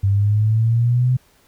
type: exponential sweep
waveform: sine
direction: up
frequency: 97.4 to 128.6 Hz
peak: -13 dBFS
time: 0.03-1.17 s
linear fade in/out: 10 ms
effects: pink hiss -56 dBFS RMS until 1.47 s